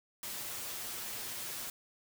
white noise with comb filter, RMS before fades -41 dBFS, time 0.23-1.7 s, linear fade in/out 2 ms, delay 8.4 ms, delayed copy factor +0.7, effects none

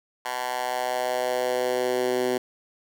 10% pulse tone with high-pass filter sweep, 125.5 Hz, B2, 28 cents sharp, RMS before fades -26 dBFS, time 0.25-2.38 s, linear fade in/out 5 ms, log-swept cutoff 980 to 320 Hz, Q 2.4, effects none

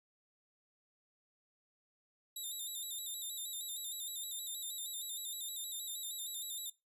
5% pulse tone with vibrato, 3745 Hz, A#7, 7 cents sharp, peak -33 dBFS, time 2.36-6.7 s, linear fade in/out 5 ms, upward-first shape square, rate 6.4 Hz, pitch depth 63 cents each way, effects noise-tail reverb RT60 0.2 s tail -19 dB re dry + resampled to 32000 Hz

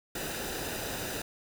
pink noise with comb filter, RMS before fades -36 dBFS, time 0.15-1.22 s, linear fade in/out 5 ms, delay 0.91 ms, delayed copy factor -0.55, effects none

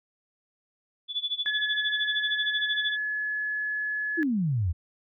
sine tone with tremolo, 3448 Hz, A7, 36 cents flat, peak -24 dBFS, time 1.08-2.97 s, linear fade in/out 50 ms, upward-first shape sine, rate 13 Hz, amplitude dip 90%
sine tone, 1705 Hz, G#6, 45 cents sharp, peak -27 dBFS, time 1.46-4.23 s, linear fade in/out 0 ms
sine exponential sweep, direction down, 349.2 to 77.78 Hz, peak -23 dBFS, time 4.17-4.73 s, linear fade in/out 20 ms
effects none

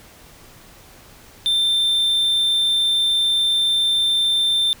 triangle tone, 3573 Hz, A7, 26 cents sharp, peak -14 dBFS, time 1.46-4.73 s, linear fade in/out 0 ms, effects pink hiss -46 dBFS RMS until 4.8 s

